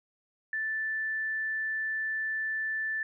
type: tone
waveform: sine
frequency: 1760 Hz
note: A6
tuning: in tune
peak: -29 dBFS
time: 0.53-3.03 s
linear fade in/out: 2 ms
effects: none